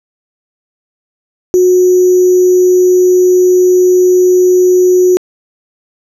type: tone with sample-and-hold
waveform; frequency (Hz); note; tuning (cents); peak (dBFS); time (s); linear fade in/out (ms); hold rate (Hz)
sine; 364.4; F#4; -26; -4; 1.54-5.17; 0; 6300
effects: low-pass 12000 Hz 12 dB/octave